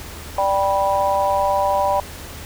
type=chord; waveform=sine; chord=G major; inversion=second; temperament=just; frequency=588 / 784 / 980 Hz; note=D5 / G5 / B5; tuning=+2 / 0 / -14 cents; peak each=-20 dBFS; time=0.38-2 s; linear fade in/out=2 ms; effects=added 77 Hz sine -37 dBFS peak until 2.45 s + pink hiss -36 dBFS RMS until 2.45 s